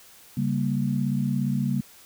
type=chord; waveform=sine; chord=G diminished; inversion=second; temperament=equal; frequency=138.59 / 196 / 233.1 Hz; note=Db3 / G3 / Bb3; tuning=0 / 0 / 0 cents; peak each=-26 / -27 / -27 dBFS; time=0.37-1.81 s; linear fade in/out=5 ms; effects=white hiss -51 dBFS RMS until 2.05 s